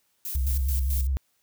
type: noise with tremolo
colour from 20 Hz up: violet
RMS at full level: -33 dBFS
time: 0.25-1.07 s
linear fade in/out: 2 ms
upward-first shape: square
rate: 4.6 Hz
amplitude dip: 70%
type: tone with vibrato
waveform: sine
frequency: 66.7 Hz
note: C2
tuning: 34 cents sharp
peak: -22 dBFS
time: 0.35-1.17 s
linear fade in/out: 0 ms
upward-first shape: sine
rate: 9.7 Hz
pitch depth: 73 cents each way
effects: white hiss -70 dBFS RMS until 1.42 s